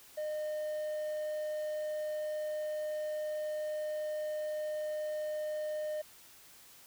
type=tone; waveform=triangle; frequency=610 Hz; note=D#5; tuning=34 cents flat; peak=-32 dBFS; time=0.17-6.02 s; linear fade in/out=10 ms; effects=white hiss -57 dBFS RMS until 6.86 s